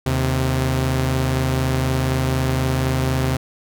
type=tone pair together; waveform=sawtooth; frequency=77.42 / 130.81 Hz; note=D#2 / C3; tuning=-8 / 0 cents; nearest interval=major sixth; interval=908 cents; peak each=-19 / -15 dBFS; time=0.06-3.37 s; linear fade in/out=5 ms; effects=none